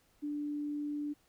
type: tone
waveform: sine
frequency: 293.7 Hz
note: D4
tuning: in tune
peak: -34 dBFS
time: 0.22-1.14 s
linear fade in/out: 20 ms
effects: pink hiss -70 dBFS RMS until 1.28 s